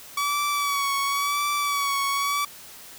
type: tone with vibrato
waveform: sawtooth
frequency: 1137 Hz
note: C#6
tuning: 44 cents sharp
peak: -19 dBFS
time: 0.17-2.45 s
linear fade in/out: 5 ms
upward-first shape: sine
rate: 0.94 Hz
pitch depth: 40 cents each way
effects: white hiss -44 dBFS RMS until 2.98 s